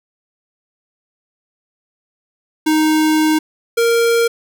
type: tone pair in turn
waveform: square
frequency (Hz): 311.1 / 465.1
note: D#4 / A#4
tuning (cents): 0 / -4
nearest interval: perfect fifth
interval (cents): 696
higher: second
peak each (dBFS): -12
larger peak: neither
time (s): 2.66-3.39 / 3.77-4.28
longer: first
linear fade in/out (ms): 10
effects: none